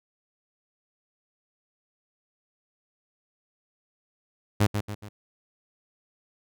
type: tone with echo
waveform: sawtooth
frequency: 103.83 Hz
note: G#2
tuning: in tune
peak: -14 dBFS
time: 4.6-4.67 s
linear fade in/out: 10 ms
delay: 140 ms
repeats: 3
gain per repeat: -7 dB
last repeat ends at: 5.09 s
effects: none